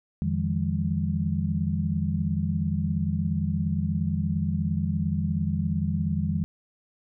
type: tone cluster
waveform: sine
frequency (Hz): 86.5 / 153.5 / 170.6 / 202.2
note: F2 / D#3 / F3 / G#3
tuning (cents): -16 / -23 / -40 / -46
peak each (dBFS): -29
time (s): 0.22-6.44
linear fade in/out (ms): 0
effects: none